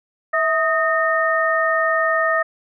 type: tone cluster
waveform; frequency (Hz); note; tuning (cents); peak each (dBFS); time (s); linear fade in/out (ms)
sine; 650 / 1253 / 1832; E5 / D#6 / A#6; -24 / +12 / -31; -20; 0.33-2.43; 10
effects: none